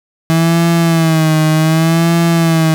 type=tone with vibrato; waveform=35% pulse; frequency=162.2 Hz; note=E3; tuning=28 cents flat; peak=-7 dBFS; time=0.3-2.74 s; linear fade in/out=0 ms; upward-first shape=sine; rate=0.66 Hz; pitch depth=65 cents each way; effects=none